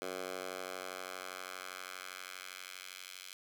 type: tone with high-pass filter sweep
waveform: 10% pulse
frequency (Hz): 92.5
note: F#2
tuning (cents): 0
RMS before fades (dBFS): -45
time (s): 0.02-3.33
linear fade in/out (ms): 0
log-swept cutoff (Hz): 450 to 2900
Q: 1
effects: none